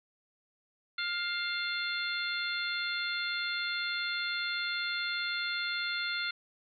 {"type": "harmonic tone with a mistuned harmonic", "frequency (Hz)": 703, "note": "F5", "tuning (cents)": 11, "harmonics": [2, 3, 4, 5, 6], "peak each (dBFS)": [-35, -37, -43, -38, -39], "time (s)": [0.98, 6.31], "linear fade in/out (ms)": 5, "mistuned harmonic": 4, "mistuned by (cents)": -46, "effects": []}